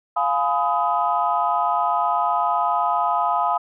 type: chord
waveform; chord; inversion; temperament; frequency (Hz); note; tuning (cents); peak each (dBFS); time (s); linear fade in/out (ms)
sine; F half-diminished seventh; none; just; 698.5 / 838.1 / 1005.8 / 1257.2; F5 / Ab5 / Cb6 / Eb6; 0 / +16 / +31 / +18; -23; 0.16-3.58; 10
effects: tanh soft clip ceiling -7 dBFS